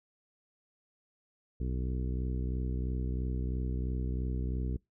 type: harmonic tone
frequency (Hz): 63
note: B1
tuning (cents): +35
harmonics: 1 / 2 / 3 / 4 / 5 / 6 / 7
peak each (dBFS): -32 / -38 / -42 / -44 / -46 / -48 / -49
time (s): 1.6-4.77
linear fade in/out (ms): 5
effects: noise-tail reverb RT60 0.2 s tail -25 dB re dry